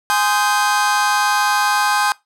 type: chord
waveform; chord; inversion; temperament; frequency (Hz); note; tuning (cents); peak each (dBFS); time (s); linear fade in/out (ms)
45% pulse; Ab major seventh; none; just; 830.6 / 1038.3 / 1245.9 / 1557.4; Ab5 / C6 / Eb6 / G6; 0 / -14 / +2 / -12; -18 / -21 / -23 / -20; 0.1-2.12; 0
effects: noise-tail reverb RT60 0.2 s tail -21 dB re dry + low-pass 12000 Hz 12 dB/octave